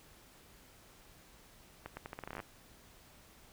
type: accelerating click train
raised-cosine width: 0.5 ms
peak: -27 dBFS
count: 14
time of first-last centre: 1.86-2.402 s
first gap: 110 ms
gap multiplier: 0.81
effects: pink hiss -60 dBFS RMS until 3.52 s